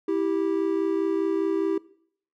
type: tone pair together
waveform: triangle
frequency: 327.1 / 392 Hz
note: E4 / G4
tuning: -13 / 0 cents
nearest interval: minor third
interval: 313 cents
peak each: -23 dBFS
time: 0.08-1.78 s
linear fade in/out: 5 ms
effects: noise-tail reverb RT60 0.6 s tail -20 dB re dry